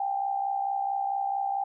sine tone with amplitude modulation, 791 Hz, G5, 15 cents sharp, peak -23 dBFS, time 0-1.64 s, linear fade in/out 5 ms, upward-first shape sine, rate 64.5 Hz, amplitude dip 65%, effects none

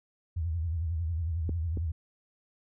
sine tone with vibrato, 82.41 Hz, E2, in tune, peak -28 dBFS, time 0.36-1.92 s, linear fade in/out 10 ms, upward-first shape sine, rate 11 Hz, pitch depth 120 cents each way
clicks, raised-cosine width 3 ms, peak -20 / -23 dBFS, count 2, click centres 1.493 / 1.773 s
effects none

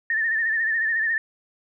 sine tone with vibrato, 1800 Hz, A6, 39 cents sharp, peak -20 dBFS, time 0.1-1.18 s, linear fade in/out 2 ms, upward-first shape sine, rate 14 Hz, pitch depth 63 cents each way, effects none

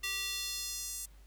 square tone with high-pass filter sweep, 390 Hz, G4, 9 cents flat, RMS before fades -38 dBFS, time 0.03-1.06 s, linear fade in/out 10 ms, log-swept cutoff 2500 to 7900 Hz, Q 1.6, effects added 50 Hz sine -53 dBFS peak until 1.26 s + pink hiss -66 dBFS RMS until 1.26 s

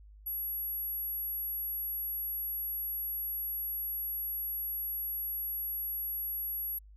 sine tone, 11460 Hz, F9, 44 cents sharp, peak -33 dBFS, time 0.26-6.79 s, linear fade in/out 10 ms, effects added 51 Hz sine -51 dBFS peak until 6.96 s

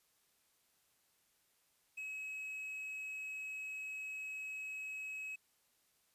triangle tone with quantisation, 2561 Hz, D#7, 49 cents sharp, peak -40 dBFS, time 1.97-5.36 s, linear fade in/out 10 ms, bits 11, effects white hiss -75 dBFS RMS until 6.14 s + resampled to 32000 Hz

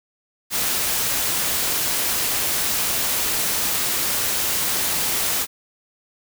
white noise, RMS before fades -22 dBFS, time 0.5-5.47 s, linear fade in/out 50 ms, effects none

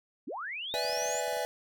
sine linear sweep, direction up, 187 to 7350 Hz, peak -35 dBFS, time 0.27-1.21 s, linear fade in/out 10 ms
square chord, E dominant seventh, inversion second, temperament equal with one note detuned, 498.5 / 587.3 / 659.3 / 830.6 Hz, B4 / D5 / E5 / G#5, +16 / 0 / 0 / 0 cents, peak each -37 dBFS, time 0.74-1.45 s, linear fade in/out 0 ms
clicks, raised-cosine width 1 ms, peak -39 dBFS, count 11, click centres 0.849 / 0.897 / 0.929 / 0.974 / 1.023 / 1.058 / 1.093 / 1.151 / 1.28 / 1.33 / 1.37 s
effects none

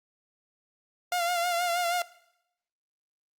sawtooth tone with vibrato, 698.5 Hz, F5, in tune, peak -22 dBFS, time 1.12-2.02 s, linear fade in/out 2 ms, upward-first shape sine, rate 6.3 Hz, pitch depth 46 cents each way, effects noise-tail reverb RT60 0.8 s tail -19 dB re dry + Opus 48 kbps

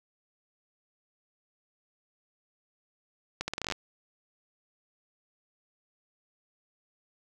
accelerating click train, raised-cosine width 0.2 ms, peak -14 dBFS, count 11, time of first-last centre 3.41-3.722 s, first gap 70 ms, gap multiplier 0.8, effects none

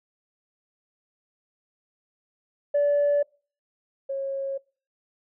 sine tone pair in turn, 578 / 545.6 Hz, D5 / C#5, -28 / -28 cents, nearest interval minor second, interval 100 cents, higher first, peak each -17 / -26 dBFS, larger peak first, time 2.74-3.23 / 4.09-4.58 s, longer neither, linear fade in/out 10 ms, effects noise-tail reverb RT60 0.4 s tail -26 dB re dry + tanh soft clip ceiling -16 dBFS

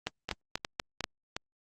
two click trains, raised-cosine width 0.2 ms, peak -13 / -16 dBFS, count 5 / 4, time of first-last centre 0.07-1.041 / 0.29-1.365 s, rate 4.12 / 2.79 Hz, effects Opus 32 kbps

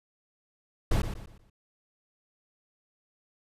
brown noise with echo, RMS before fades -24 dBFS, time 0.91-1.02 s, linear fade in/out 5 ms, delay 120 ms, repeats 4, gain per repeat -9 dB, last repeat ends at 1.5 s, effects resampled to 32000 Hz

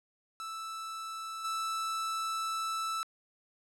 45% pulse tone with level steps, 1318.5 Hz, E6, in tune, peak -38 / -32 dBFS, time 0.4-3.03 s, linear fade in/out 0 ms, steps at 1.44 s, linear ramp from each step 10 ms, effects low-pass 12000 Hz 12 dB/octave

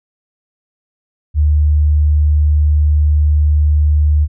sine tone, 75 Hz, D2, 37 cents sharp, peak -8 dBFS, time 1.34-4.28 s, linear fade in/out 50 ms, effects none

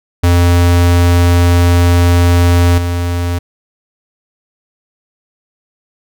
square tone with level steps, 87.2 Hz, F2, 2 cents flat, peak -7 / -14 dBFS, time 0.23-3.39 s, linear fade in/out 10 ms, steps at 2.78 s, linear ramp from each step 2 ms, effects none

